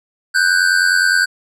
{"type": "tone pair together", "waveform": "square", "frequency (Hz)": [1486, 1575.7], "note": ["F#6", "G6"], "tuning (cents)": [7, 9], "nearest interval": "minor second", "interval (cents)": 102, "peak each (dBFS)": -15, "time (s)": [0.34, 1.26], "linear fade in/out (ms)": 20, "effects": ["low-pass 10000 Hz 12 dB/octave"]}